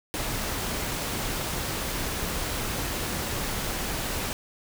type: noise with amplitude modulation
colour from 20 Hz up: pink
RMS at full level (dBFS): -29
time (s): 0.14-4.33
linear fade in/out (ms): 0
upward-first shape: sine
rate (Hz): 222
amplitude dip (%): 25
effects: none